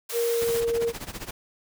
white high-pass noise, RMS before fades -34 dBFS, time 0.09-0.61 s, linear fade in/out 10 ms, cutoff 370 Hz, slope 48 dB/octave
sine tone with pitch glide, 469 to 465.2 Hz, A#4 to A#4, +11 to -4 cents, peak -22 dBFS, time 0.12-0.93 s, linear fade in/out 50 ms, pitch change -15 cents, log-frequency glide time 0.27-0.42 s
pink noise with tremolo, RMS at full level -34 dBFS, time 0.41-1.31 s, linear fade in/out 5 ms, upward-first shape sine, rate 15 Hz, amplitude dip 85%
effects none

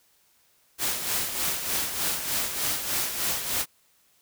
white noise with tremolo, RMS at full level -26 dBFS, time 0.78-3.66 s, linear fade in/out 50 ms, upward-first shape sine, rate 3.3 Hz, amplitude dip 55%, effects white hiss -64 dBFS RMS until 4.21 s

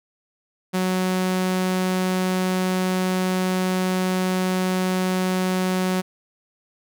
sawtooth tone, 185 Hz, F#3, in tune, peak -16 dBFS, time 0.73-6.02 s, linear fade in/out 20 ms, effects none

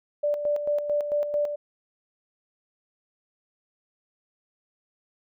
sine tone with tremolo, 587.3 Hz, D5, in tune, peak -21 dBFS, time 0.23-1.56 s, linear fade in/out 10 ms, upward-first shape square, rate 4.5 Hz, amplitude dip 55%, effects none

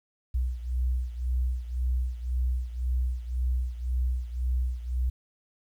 sine beating tone pair, 61.74 / 63.64 Hz, B1 / C2, 0 / -47 cents, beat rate 1.9 Hz, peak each -27 / -31 dBFS, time 0.34-5.1 s, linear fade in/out 10 ms, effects 10-bit

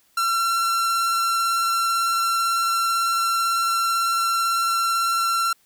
45% pulse tone with vibrato, 1358 Hz, F6, 49 cents flat, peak -19 dBFS, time 0.17-5.53 s, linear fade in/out 5 ms, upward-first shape sine, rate 18 Hz, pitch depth 11 cents each way, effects white hiss -61 dBFS RMS until 5.65 s

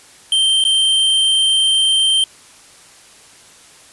square tone with dropouts, 3136 Hz, G7, in tune, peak -12 dBFS, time 0.32-2.24 s, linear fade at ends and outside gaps 2 ms, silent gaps 0.64-0.65 s, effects white hiss -44 dBFS RMS until 3.92 s + resampled to 24000 Hz

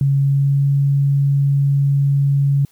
sine tone with pitch glide, 138.59 to 139.96 Hz, C#3 to C#3, 0 to +17 cents, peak -12 dBFS, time 0.01-2.65 s, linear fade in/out 2 ms, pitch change +17 cents, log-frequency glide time 0.17-0.68 s, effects white hiss -56 dBFS RMS until 2.71 s

